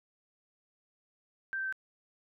sine tone with pitch steps, 1568 / 1557.2 / 1546.4 Hz, G6 / G6 / G6, 0 / -12 / -24 cents, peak -32 dBFS, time 1.53-1.725 s, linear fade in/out 0 ms, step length 65 ms, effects none

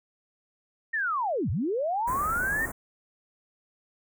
sine linear two-way sweep, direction down then up, 1864.7 to 74.6 to 1864.7 Hz, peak -25 dBFS, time 0.93-2.66 s, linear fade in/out 10 ms, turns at 1.5 s
pink band-stop noise, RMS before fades -36 dBFS, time 2.07-2.72 s, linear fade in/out 10 ms, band 1900 to 7100 Hz, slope 48 dB/octave
effects none

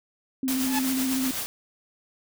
sine tone with vibrato, 261.6 Hz, C4, in tune, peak -24 dBFS, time 0.43-1.31 s, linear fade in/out 2 ms, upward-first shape square, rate 15 Hz, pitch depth 24 cents each way
white noise with tremolo, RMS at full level -29 dBFS, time 0.48-1.46 s, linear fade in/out 0 ms, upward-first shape triangle, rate 8 Hz, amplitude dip 45%
sawtooth tone with exponential growth, 863 Hz, A5, 34 cents flat, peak -20 dBFS, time 0.6-0.79 s, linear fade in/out 5 ms, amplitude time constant 41 ms
effects none

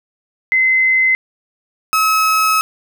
sine / 35% pulse tone pair in turn, 2054 / 1285.6 Hz, C7 / E6, -33 / -44 cents, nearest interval minor sixth, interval 811 cents, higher first, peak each -10 dBFS, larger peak neither, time 0.52-1.15 / 1.93-2.61 s, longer second, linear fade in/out 0 ms, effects none

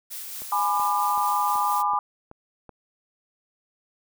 blue noise with tremolo, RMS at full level -35 dBFS, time 0.1-1.83 s, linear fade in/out 20 ms, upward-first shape sine, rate 4.4 Hz, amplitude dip 25%
click train, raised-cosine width 1 ms, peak -29 dBFS, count 7, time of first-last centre 0.42-2.693 s, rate 2.64 Hz
sine chord, G# diminished, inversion none, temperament just, 830.6 / 996.7 / 1196.1 Hz, G#5 / B5 / D6, 0 / +16 / +31 cents, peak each -25 dBFS, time 0.52-1.99 s, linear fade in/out 2 ms
effects none

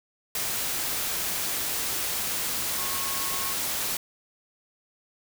sine tone in noise, 1091 Hz, C#6, 28 cents flat, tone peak -37 dBFS, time 2.78-3.53 s, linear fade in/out 2 ms, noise white, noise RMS -29 dBFS, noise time 0.35-3.97 s, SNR -11 dB, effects none

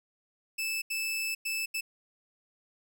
sawtooth tone bursts at uneven times, 2628 Hz, E7, 6 cents flat, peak -27 dBFS, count 4, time 0.58-0.82 / 0.9-1.35 / 1.45-1.66 / 1.74-1.81 s, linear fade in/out 10 ms, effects none

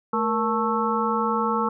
harmonic tone with a mistuned harmonic, 220 Hz, A3, in tune, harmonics 1 / 2 / 4 / 5 / 6, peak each -27 / -27 / -27 / -27 / -27 dBFS, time 0.13-1.69 s, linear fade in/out 5 ms, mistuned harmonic 2, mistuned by +110 cents, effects none

